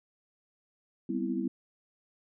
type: chord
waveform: sine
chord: C major seventh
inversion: second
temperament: equal with one note detuned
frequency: 196 / 248.1 / 261.6 / 329.6 Hz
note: G3 / B3 / C4 / E4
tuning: 0 / +8 / 0 / 0 cents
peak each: -35 / -34 / -36 / -34 dBFS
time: 1.09-1.48 s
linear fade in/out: 5 ms
effects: none